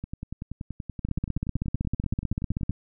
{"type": "two click trains", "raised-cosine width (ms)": 5, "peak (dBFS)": [-21, -14], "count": [29, 27], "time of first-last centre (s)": [[0.04, 2.707], [1.05, 2.696]], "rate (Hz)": [10.5, 15.8], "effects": []}